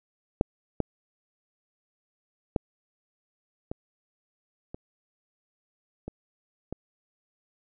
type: clicks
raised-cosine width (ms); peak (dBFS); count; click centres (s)
2; -7 / -11 / -10 / -19 / -24 / -22 / -20; 7; 0.411 / 0.803 / 2.562 / 3.715 / 4.745 / 6.08 / 6.726
effects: none